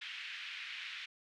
white band-pass noise, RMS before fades -45 dBFS, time 0.01-1.06 s, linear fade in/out 10 ms, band 1800 to 3100 Hz, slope 24 dB/octave, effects none

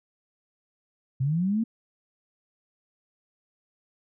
sine linear sweep, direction up, 125.6 to 233.1 Hz, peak -22 dBFS, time 1.2-1.64 s, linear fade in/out 10 ms, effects none

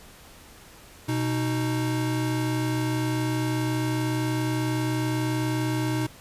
square tone pair together, 123.69 / 311.1 Hz, B2 / D#4, +3 / 0 cents, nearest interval octave + major third, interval 1597 cents, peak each -27 / -28 dBFS, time 1.08-6.07 s, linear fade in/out 10 ms, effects pink hiss -49 dBFS RMS until 6.2 s + resampled to 32000 Hz

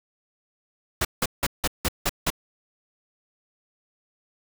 pink noise bursts, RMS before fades -23 dBFS, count 7, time 1.01-2.303 s, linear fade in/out 5 ms, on 39 ms, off 170 ms, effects none

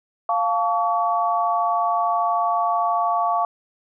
sine chord, F augmented, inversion none, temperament equal with one note detuned, 698.5 / 880 / 1133.3 Hz, F5 / A5 / C#6, 0 / 0 / +38 cents, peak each -21 / -25 / -22 dBFS, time 0.29-3.45 s, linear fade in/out 2 ms, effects none

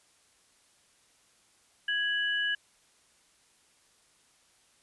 sine tone pair together, 1661.2 / 2960 Hz, G#6 / F#7, 0 / 0 cents, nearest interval minor seventh, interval 1000 cents, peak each -28 / -32 dBFS, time 1.88-2.55 s, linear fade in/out 5 ms, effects white hiss -65 dBFS RMS until 4.82 s + resampled to 24000 Hz

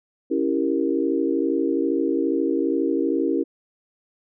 sine chord, C# diminished seventh, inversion none, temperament equal, 277.2 / 329.6 / 392 / 466.2 Hz, C#4 / E4 / G4 / Bb4, 0 / 0 / 0 / 0 cents, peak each -24 / -23 / -26 / -27 dBFS, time 0.3-3.44 s, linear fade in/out 20 ms, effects none

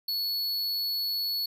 square tone, 4402 Hz, C#8, 13 cents flat, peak -28 dBFS, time 0.08-1.46 s, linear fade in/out 5 ms, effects none

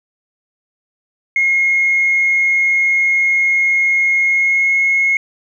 sine tone with pitch glide, 2153 to 2168 Hz, C7 to C#7, +49 to -39 cents, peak -10 dBFS, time 1.36-5.17 s, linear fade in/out 2 ms, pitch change +12 cents, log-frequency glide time 4.23-4.75 s, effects tanh soft clip ceiling -6 dBFS

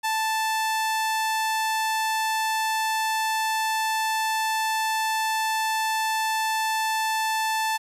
sawtooth tone, 880 Hz, A5, in tune, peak -19 dBFS, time 0.03-7.78 s, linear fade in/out 20 ms, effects resampled to 32000 Hz + 9-bit

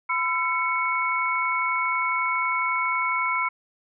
sine tone cluster, 1014 / 1344 / 2214 Hz, B5 / E6 / C#7, +45 / +33 / -3 cents, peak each -26 / -28 / -25 dBFS, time 0.09-3.49 s, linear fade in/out 10 ms, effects none

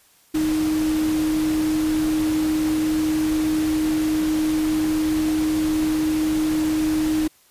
sine tone in noise, 311.1 Hz, D#4, in tune, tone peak -18 dBFS, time 0.34-7.28 s, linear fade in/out 10 ms, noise pink, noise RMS -32 dBFS, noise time 0.34-7.28 s, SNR +11 dB, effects white hiss -56 dBFS RMS until 7.5 s + resampled to 32000 Hz

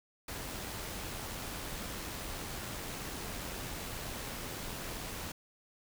pink noise with amplitude modulation, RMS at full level -40 dBFS, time 0.28-5.32 s, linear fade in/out 5 ms, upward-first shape sine, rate 87.7 Hz, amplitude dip 25%, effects none

